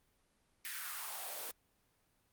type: noise with high-pass filter sweep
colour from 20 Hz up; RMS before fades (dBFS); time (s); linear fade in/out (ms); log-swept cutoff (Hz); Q
white; -43; 0.65-1.51; 0; 1900 to 430; 2.7
effects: pink hiss -75 dBFS RMS until 2.32 s + Opus 32 kbps